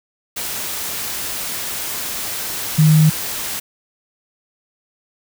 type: tone in noise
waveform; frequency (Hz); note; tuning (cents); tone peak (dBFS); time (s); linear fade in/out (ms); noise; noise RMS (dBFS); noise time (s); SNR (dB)
sine; 155.56; D#3; 0; -8; 2.78-3.1; 10; white; -25; 0.36-3.6; +14
effects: none